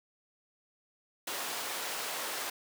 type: high-pass noise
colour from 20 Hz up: pink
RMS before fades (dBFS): -37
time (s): 1.27-2.5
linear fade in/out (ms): 5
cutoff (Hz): 560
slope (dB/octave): 12
effects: none